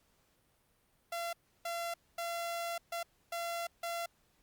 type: tone bursts at uneven times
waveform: sawtooth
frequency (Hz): 682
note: F5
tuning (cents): -41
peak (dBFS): -32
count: 6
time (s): 1.12-1.33 / 1.65-1.94 / 2.18-2.78 / 2.92-3.03 / 3.32-3.67 / 3.83-4.06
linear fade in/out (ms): 5
effects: pink hiss -72 dBFS RMS until 4.42 s + Opus 48 kbps